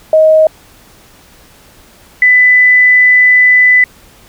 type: tone pair in turn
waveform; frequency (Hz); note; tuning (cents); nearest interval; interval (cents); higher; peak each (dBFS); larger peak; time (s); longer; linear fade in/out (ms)
sine; 629 / 1997; D#5 / B6; +19 / +19; octave + minor sixth; 2000; second; -3; neither; 0.13-0.47 / 2.22-3.84; second; 2
effects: pink hiss -42 dBFS RMS until 4.28 s